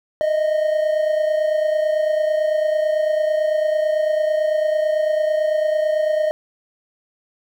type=tone pair together; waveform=triangle; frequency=615 / 644 Hz; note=D#5 / E5; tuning=-20 / -41 cents; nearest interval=minor second; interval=79 cents; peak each=-15 / -22 dBFS; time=0.21-6.31 s; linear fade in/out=0 ms; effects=9-bit